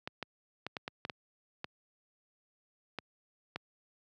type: clicks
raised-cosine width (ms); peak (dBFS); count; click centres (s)
0.3; -21; 10; 0.075 / 0.227 / 0.666 / 0.768 / 0.879 / 1.051 / 1.098 / 1.644 / 2.987 / 3.56
effects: high-pass 100 Hz 12 dB/octave